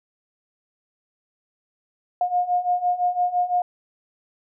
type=beating tone pair; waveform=sine; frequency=712 / 717.9 Hz; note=F5 / F5; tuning=+33 / +48 cents; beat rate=5.9 Hz; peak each=-24 / -21 dBFS; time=2.21-3.62 s; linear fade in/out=2 ms; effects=none